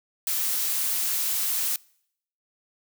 blue noise, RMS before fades -26 dBFS, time 0.27-1.76 s, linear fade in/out 2 ms, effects noise-tail reverb RT60 0.7 s tail -25 dB re dry

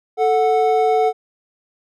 triangle tone pair together, 440 / 736.2 Hz, A4 / F#5, 0 / -9 cents, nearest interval major sixth, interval 891 cents, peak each -14 dBFS, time 0.17-1.13 s, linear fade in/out 50 ms, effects none

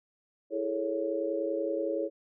sine chord, A major seventh, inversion second, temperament equal with one note detuned, 329.6 / 415.3 / 445.9 / 554.4 Hz, E4 / G#4 / A4 / C#5, 0 / 0 / +23 / 0 cents, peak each -34 / -35 / -36 / -32 dBFS, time 0.5-2.1 s, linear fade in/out 50 ms, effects none

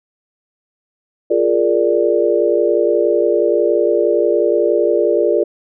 sine chord, Bb dominant seventh, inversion second, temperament equal, 349.2 / 415.3 / 466.2 / 587.3 Hz, F4 / Ab4 / Bb4 / D5, 0 / 0 / 0 / 0 cents, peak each -17 dBFS, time 1.3-5.44 s, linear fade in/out 10 ms, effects none

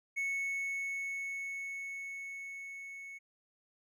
triangle tone with level ramp, 2207 Hz, C#7, 8 cents flat, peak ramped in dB -30 to -43 dBFS, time 0.16-3.19 s, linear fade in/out 20 ms, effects none

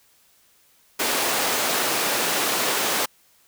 pink high-pass noise, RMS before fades -23 dBFS, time 0.99-3.06 s, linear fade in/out 10 ms, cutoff 400 Hz, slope 12 dB/octave, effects white hiss -59 dBFS RMS until 3.47 s

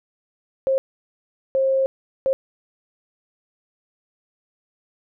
sine tone bursts at uneven times, 534 Hz, C5, 35 cents sharp, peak -16 dBFS, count 3, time 0.67-0.78 / 1.55-1.86 / 2.26-2.33 s, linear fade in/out 0 ms, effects none

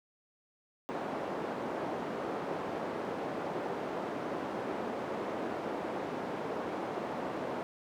white band-pass noise, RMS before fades -37 dBFS, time 0.89-7.63 s, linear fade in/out 0 ms, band 230 to 650 Hz, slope 12 dB/octave, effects none

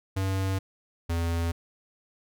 square tone pair in turn, 95.9 / 84.09 Hz, G2 / E2, -37 / +35 cents, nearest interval major second, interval 228 cents, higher first, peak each -26 dBFS, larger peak neither, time 0.16-0.59 / 1.09-1.52 s, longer neither, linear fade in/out 10 ms, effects none

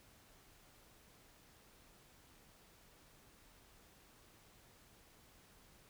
silence, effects pink hiss -65 dBFS RMS until 5.89 s

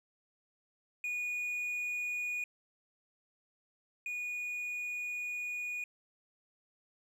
triangle tone pair in turn, 2456 / 2456 Hz, D#7 / D#7, -23 / -23 cents, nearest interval unison, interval 0 cents, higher neither, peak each -32 / -34 dBFS, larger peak first, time 1.04-2.44 / 4.06-5.84 s, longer second, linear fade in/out 2 ms, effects none

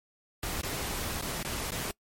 pink noise with dropouts, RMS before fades -34 dBFS, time 0.43-1.91 s, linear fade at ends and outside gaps 1 ms, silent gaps 0.612-0.633 / 1.212-1.223 / 1.429-1.448 / 1.707-1.719 s, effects noise-tail reverb RT60 0.1 s tail -24 dB re dry + MP3 64 kbps

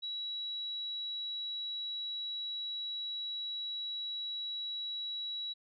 sine tone, 3900 Hz, B7, 23 cents flat, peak -36 dBFS, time 0.02-5.54 s, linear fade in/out 20 ms, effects none

